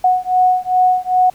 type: beating tone pair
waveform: sine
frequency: 734 / 736.5 Hz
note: F#5 / F#5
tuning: -14 / -8 cents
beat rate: 2.5 Hz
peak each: -14 dBFS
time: 0.04-1.3 s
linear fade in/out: 5 ms
effects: pink hiss -48 dBFS RMS until 1.34 s